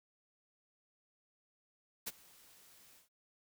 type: noise with ADSR envelope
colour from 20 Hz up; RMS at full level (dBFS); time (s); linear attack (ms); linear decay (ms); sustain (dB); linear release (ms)
white; -38; 2.06-3.09; 16; 32; -24; 130
effects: none